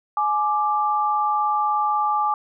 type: tone pair together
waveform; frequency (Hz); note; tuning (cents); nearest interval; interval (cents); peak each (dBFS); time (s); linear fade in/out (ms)
sine; 843 / 1179.2; G#5 / D6; +26 / +7; tritone; 581; -21; 0.17-2.34; 2
effects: none